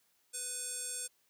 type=tone with band-pass filter; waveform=square; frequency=498.7 Hz; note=B4; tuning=17 cents sharp; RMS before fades=-40 dBFS; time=0.33-1.08 s; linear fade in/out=20 ms; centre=8400 Hz; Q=4.8; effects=white hiss -73 dBFS RMS until 1.29 s + high-pass 80 Hz 12 dB/octave